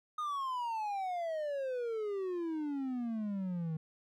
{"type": "exponential sweep", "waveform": "triangle", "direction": "down", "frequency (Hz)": [1244.5, 155.56], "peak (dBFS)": -32, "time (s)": [0.18, 3.77], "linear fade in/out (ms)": 5, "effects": []}